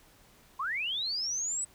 sine linear sweep, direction up, 987.8 to 8070 Hz, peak -30 dBFS, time 0.59-1.65 s, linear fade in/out 10 ms, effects pink hiss -60 dBFS RMS until 1.74 s

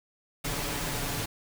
pink noise with comb filter, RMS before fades -32 dBFS, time 0.44-1.26 s, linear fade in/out 10 ms, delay 7 ms, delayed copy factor +0.55, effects none

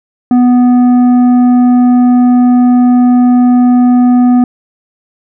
triangle tone with tanh clipping, 246.9 Hz, B3, in tune, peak -5 dBFS, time 0.31-4.44 s, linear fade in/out 2 ms, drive 12 dB, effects none

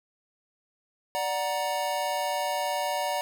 square chord, D augmented, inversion none, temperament equal with one note detuned, 587.3 / 740 / 940.4 Hz, D5 / F#5 / A#5, 0 / 0 / +15 cents, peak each -32 dBFS, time 1.15-3.21 s, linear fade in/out 0 ms, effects none

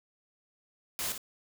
white noise with echo, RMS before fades -34 dBFS, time 0.99-1.12 s, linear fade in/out 0 ms, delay 58 ms, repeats 1, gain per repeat -7 dB, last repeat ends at 1.178 s, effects none

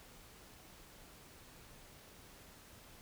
silence, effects pink hiss -58 dBFS RMS until 3.01 s

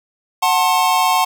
square chord, F# diminished, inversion none, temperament just, 740 / 888 / 1065.6 Hz, F#5 / A5 / C6, 0 / +16 / +31 cents, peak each -18 dBFS, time 0.42-1.25 s, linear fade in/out 10 ms, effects 7-bit

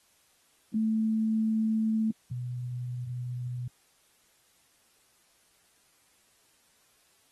sine tone pair in turn, 220 / 123.47 Hz, A3 / B2, 0 / 0 cents, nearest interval minor seventh, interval 1000 cents, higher first, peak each -24 / -32 dBFS, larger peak first, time 0.74-2.11 / 2.31-3.68 s, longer neither, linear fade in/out 5 ms, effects white hiss -66 dBFS RMS until 7.31 s + AAC 32 kbps

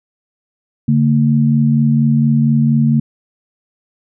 sine tone pair together, 143.02 / 227.3 Hz, D3 / A#3, -46 / -43 cents, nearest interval minor sixth, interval 803 cents, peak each -12 dBFS, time 0.88-3 s, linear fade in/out 5 ms, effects none

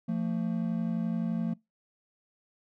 triangle tone pair together, 173.7 / 225.4 Hz, F3 / A3, -9 / +42 cents, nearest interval perfect fourth, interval 451 cents, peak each -29 / -28 dBFS, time 0.08-1.54 s, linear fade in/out 10 ms, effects noise-tail reverb RT60 0.2 s tail -23 dB re dry

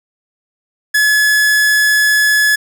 45% pulse tone, 1705 Hz, G#6, 45 cents sharp, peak -9 dBFS, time 0.94-2.56 s, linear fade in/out 10 ms, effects none

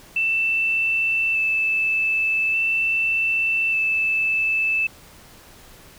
sine tone with vibrato, 2647 Hz, E7, 7 cents sharp, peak -18 dBFS, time 0.16-4.87 s, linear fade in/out 5 ms, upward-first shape square, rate 0.42 Hz, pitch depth 11 cents each way, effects pink hiss -47 dBFS RMS until 5.98 s

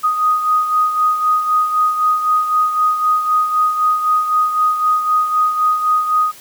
sine beating tone pair, 1244.5 / 1248.4 Hz, D#6 / D#6, 0 / +5 cents, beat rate 3.9 Hz, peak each -13 / -21 dBFS, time 0.03-6.32 s, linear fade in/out 20 ms, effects white hiss -40 dBFS RMS until 6.4 s + high-pass 80 Hz 12 dB/octave

